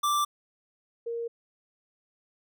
square / sine tone pair in turn, 1174.7 / 466.2 Hz, D6 / A#4, 0 / 0 cents, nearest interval octave + major third, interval 1600 cents, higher first, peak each -24 / -30 dBFS, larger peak first, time 0.03-0.25 / 1.06-1.28 s, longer neither, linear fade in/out 10 ms, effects none

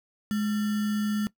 sine tone with sample-and-hold, 210.1 Hz, G#3, 20 cents sharp, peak -24 dBFS, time 0.31-1.27 s, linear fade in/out 0 ms, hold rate 1575 Hz, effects noise-tail reverb RT60 0.1 s tail -19 dB re dry

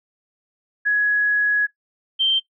sine tone pair in turn, 1676 / 3137 Hz, G#6 / G7, +15 / +1 cents, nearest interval major seventh, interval 1086 cents, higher second, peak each -15 dBFS, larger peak neither, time 0.85-1.67 / 2.19-2.4 s, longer first, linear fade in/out 20 ms, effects noise-tail reverb RT60 0.1 s tail -18 dB re dry

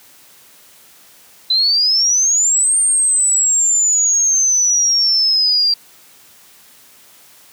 sine exponential two-way sweep, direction up then down, 3989 to 8800 to 4716 Hz, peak -11 dBFS, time 1.5-5.74 s, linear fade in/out 5 ms, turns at 2.78 s, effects white hiss -46 dBFS RMS until 7.52 s + high-pass 100 Hz 12 dB/octave

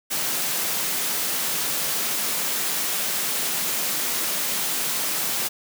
white high-pass noise, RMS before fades -25 dBFS, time 0.1-5.49 s, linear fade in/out 20 ms, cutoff 130 Hz, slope 96 dB/octave, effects none

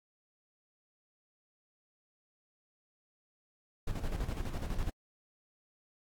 brown noise with tremolo, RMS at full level -33 dBFS, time 3.87-4.9 s, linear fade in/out 5 ms, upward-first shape square, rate 12 Hz, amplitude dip 55%, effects AAC 64 kbps

